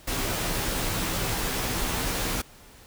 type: noise with comb filter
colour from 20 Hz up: pink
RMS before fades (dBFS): -28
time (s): 0.07-2.42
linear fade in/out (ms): 10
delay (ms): 14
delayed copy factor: -0.6
effects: pink hiss -51 dBFS RMS until 2.86 s